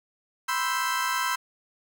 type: chord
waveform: 35% pulse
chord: C major seventh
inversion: third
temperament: equal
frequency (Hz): 987.8 / 1046.5 / 1318.5 / 1568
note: B5 / C6 / E6 / G6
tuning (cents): 0 / 0 / 0 / 0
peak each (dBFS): -29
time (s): 0.48-1.36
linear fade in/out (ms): 10
effects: none